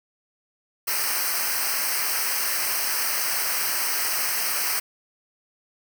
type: noise with comb filter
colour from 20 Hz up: white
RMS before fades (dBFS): -25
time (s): 0.87-4.8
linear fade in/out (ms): 10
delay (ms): 0.28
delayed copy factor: -1
effects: none